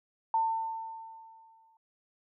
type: tone with exponential decay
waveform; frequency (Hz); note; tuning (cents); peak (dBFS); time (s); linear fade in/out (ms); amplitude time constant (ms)
sine; 898; A5; +35; -23; 0.34-1.77; 2; 310
effects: none